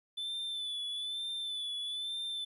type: tone with vibrato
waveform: triangle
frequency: 3500 Hz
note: A7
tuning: 10 cents flat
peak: -34 dBFS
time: 0.17-2.45 s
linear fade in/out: 10 ms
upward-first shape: sine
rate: 1.1 Hz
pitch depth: 43 cents each way
effects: resampled to 32000 Hz + 12-bit